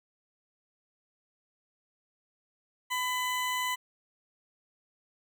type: tone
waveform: 20% pulse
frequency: 1003 Hz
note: B5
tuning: 26 cents sharp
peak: -24 dBFS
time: 2.9-3.76 s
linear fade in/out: 20 ms
effects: none